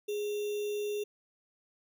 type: tone with sample-and-hold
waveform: sine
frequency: 415.3 Hz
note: G#4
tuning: in tune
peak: -31 dBFS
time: 0.08-1.04 s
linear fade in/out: 10 ms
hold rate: 3150 Hz
effects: none